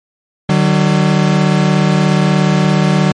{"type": "tone pair together", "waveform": "40% pulse", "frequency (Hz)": [151.66, 188.5], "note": ["D#3", "F#3"], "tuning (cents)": [-44, 32], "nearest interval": "major third", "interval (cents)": 376, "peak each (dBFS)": -11, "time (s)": [0.49, 3.12], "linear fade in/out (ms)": 5, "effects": ["low-pass 6000 Hz 12 dB/octave", "MP3 48 kbps"]}